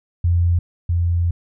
sine tone pair in turn, 86.4 / 86.05 Hz, F2 / F2, -18 / -25 cents, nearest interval unison, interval 7 cents, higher first, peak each -13 / -15 dBFS, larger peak first, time 0.24-0.59 / 0.89-1.31 s, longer second, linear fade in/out 5 ms, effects none

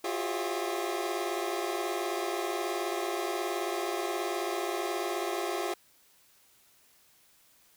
25% pulse tone cluster, 348.3 / 367 / 403.1 / 542 / 648 Hz, F4 / F#4 / G4 / C#5 / E5, -5 / -14 / +48 / -39 / -30 cents, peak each -31 / -35 / -32 / -37 / -36 dBFS, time 0.04-5.74 s, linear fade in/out 5 ms, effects white hiss -63 dBFS RMS until 7.76 s

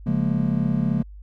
triangle chord, Bb minor seventh, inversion first, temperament just, 139.85 / 174.81 / 209.8 / 233.1 Hz, Db3 / F3 / Ab3 / Bb3, +16 / +2 / +18 / 0 cents, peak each -23 dBFS, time 0.06-1.03 s, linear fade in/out 10 ms, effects added 50 Hz sine -38 dBFS peak until 1.22 s

